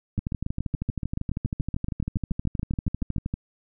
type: two click trains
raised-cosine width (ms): 5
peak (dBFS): -15 / -15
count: 41 / 22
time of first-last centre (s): 0.19-3.34 / 0.18-3.163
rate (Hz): 12.7 / 7.04
effects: none